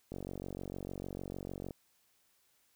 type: click train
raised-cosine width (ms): 2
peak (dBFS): -28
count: 75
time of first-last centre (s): 0.12-1.708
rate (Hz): 46.6
effects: white hiss -72 dBFS RMS until 2.75 s